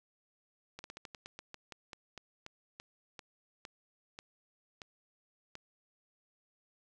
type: slowing click train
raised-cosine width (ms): 0.2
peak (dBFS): -28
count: 19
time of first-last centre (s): 0.79-5.554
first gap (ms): 51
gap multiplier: 1.17
effects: none